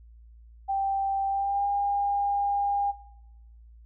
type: tone with pitch glide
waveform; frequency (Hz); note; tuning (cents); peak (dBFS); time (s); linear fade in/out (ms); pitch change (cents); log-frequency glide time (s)
sine; 784 to 806.5; G5 to G5; 0 to +49; -24; 0.68-2.92; 20; +49; 1.28-1.66
effects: noise-tail reverb RT60 0.9 s tail -18 dB re dry + added 57 Hz sine -48 dBFS peak until 3.85 s